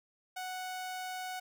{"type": "tone", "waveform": "sawtooth", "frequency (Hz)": 740, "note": "F#5", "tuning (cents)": 0, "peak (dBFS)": -34, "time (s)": [0.36, 1.4], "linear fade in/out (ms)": 10, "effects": []}